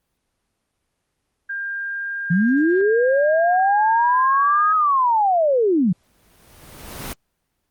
sine tone with pitch glide, 1600 to 1628.9 Hz, G6 to G#6, +35 to -34 cents, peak -24 dBFS, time 1.49-4.73 s, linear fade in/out 10 ms, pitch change +31 cents, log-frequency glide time 1.73-4.34 s
sine linear two-way sweep, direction up then down, 160 to 1277 to 160 Hz, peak -14 dBFS, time 2.3-5.93 s, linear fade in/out 10 ms, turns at 4.75 s
pink noise with exponential growth, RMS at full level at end -28 dBFS, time 5.88-7.13 s, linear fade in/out 0 ms, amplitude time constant 270 ms
effects pink hiss -73 dBFS RMS until 7.7 s + Opus 24 kbps

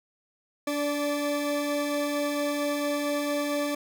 40% pulse tone pair together, 289.3 / 583 Hz, D4 / D5, -26 / -13 cents, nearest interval octave, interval 1213 cents, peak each -28 dBFS, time 0.67-3.75 s, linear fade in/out 5 ms, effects none

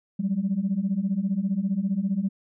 sine beating tone pair, 185.4 / 200.4 Hz, F#3 / G3, +4 / +38 cents, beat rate 15 Hz, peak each -26 / -24 dBFS, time 0.19-2.29 s, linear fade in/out 10 ms, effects tanh soft clip ceiling -16 dBFS

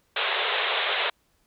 white band-pass noise, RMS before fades -26 dBFS, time 0.16-1.1 s, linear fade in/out 5 ms, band 390 to 3800 Hz, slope 96 dB/octave, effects pink hiss -68 dBFS RMS until 1.46 s

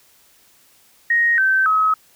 sine tone with pitch steps, 1872 / 1547.1 / 1278.6 Hz, A#6 / G6 / D#6, +7 / -23 / +47 cents, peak -13 dBFS, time 1.1-1.94 s, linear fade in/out 5 ms, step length 280 ms, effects white hiss -54 dBFS RMS until 2.15 s

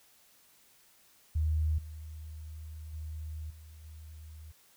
sine tone with level steps, 77.78 Hz, D#2, in tune, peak -26 / -41 / -37 / -48 / -45 dBFS, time 1.35-4.52 s, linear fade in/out 10 ms, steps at 1.78 / 2.93 / 3.5 / 3.84 s, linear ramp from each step 5 ms, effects white hiss -63 dBFS RMS until 4.76 s

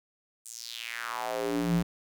square tone with high-pass filter sweep, 58.27 Hz, A#1, in tune, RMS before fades -32 dBFS, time 0.45-1.83 s, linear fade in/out 10 ms, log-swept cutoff 8500 to 130 Hz, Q 3.5, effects none

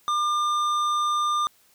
triangle tone with tanh clipping, 1200 Hz, D6, 37 cents sharp, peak -23 dBFS, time 0.08-1.47 s, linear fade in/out 0 ms, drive 16 dB, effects white hiss -60 dBFS RMS until 1.74 s

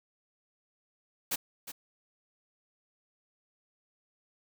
white noise with echo, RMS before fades -31 dBFS, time 1.31-1.36 s, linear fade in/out 10 ms, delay 360 ms, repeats 1, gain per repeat -11 dB, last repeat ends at 1.72 s, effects none

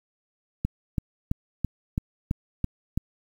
click train, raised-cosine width 5 ms, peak -12 dBFS, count 8, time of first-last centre 0.65-2.976 s, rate 3.01 Hz, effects 8-bit

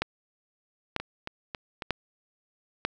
two click trains, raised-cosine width 0.3 ms, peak -18 / -10 dBFS, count 4 / 4, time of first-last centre 1-1.822 / 0.02-2.85 s, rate 3.65 / 1.06 Hz, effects none

